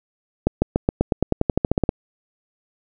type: accelerating click train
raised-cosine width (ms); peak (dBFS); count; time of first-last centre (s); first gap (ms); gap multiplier
2; -3; 16; 0.47-1.891; 150; 0.93
effects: none